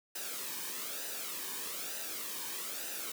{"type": "noise with flanger", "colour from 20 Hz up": "white", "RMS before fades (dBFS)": -40, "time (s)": [0.15, 3.12], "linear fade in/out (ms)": 5, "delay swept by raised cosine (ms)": [0.9, 1.5], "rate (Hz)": 1.1, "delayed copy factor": -0.6, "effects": ["high-pass 200 Hz 12 dB/octave"]}